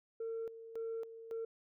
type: tone with tremolo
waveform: sine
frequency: 453.9 Hz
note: A#4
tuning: 46 cents flat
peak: -36 dBFS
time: 0.2-1.45 s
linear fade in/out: 5 ms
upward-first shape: square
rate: 1.8 Hz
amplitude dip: 75%
effects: tanh soft clip ceiling -35 dBFS